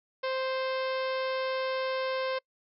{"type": "harmonic tone with a mistuned harmonic", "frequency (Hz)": 523.3, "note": "C5", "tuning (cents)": 0, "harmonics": [1, 2, 3, 4, 5, 6, 7, 8, 9, 10], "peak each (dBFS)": [-30, -36, -40, -42, -44, -46, -47, -48, -49, -50], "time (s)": [0.23, 2.39], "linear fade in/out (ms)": 10, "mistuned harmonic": 9, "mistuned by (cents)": -29, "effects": ["noise-tail reverb RT60 0.1 s tail -26 dB re dry"]}